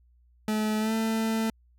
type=tone with pitch glide; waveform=40% pulse; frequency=215.2 to 222.5 Hz; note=A3 to A3; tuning=-38 to +20 cents; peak=-24 dBFS; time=0.48-1.5 s; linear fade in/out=2 ms; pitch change=+58 cents; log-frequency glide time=0.79-0.93 s; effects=added 60 Hz sine -58 dBFS peak until 1.78 s